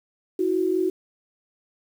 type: tone pair together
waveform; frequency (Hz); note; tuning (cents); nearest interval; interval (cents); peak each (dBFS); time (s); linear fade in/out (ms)
sine; 325.1 / 370; E4 / F#4; -24 / 0; major second; 224; -25 / -21; 0.39-0.9; 5
effects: 8-bit